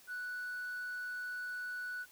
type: tone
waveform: sine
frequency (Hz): 1480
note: F#6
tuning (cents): 0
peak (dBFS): -36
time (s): 0.07-2.06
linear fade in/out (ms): 50
effects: tanh soft clip ceiling -37 dBFS + white hiss -61 dBFS RMS until 2.11 s